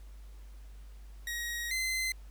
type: tone pair in turn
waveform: sawtooth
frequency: 1892 / 2061 Hz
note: A#6 / C7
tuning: +25 / -27 cents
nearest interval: minor second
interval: 148 cents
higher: second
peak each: -31 / -27 dBFS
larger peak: second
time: 1.27-1.71 / 1.71-2.12 s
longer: first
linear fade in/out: 2 ms
effects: added 50 Hz sine -46 dBFS peak until 2.3 s + pink hiss -64 dBFS RMS until 2.3 s